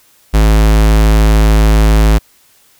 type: tone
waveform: square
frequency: 53.5 Hz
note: A1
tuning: 48 cents flat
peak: -6 dBFS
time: 0.33-2.19 s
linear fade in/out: 20 ms
effects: white hiss -49 dBFS RMS until 2.79 s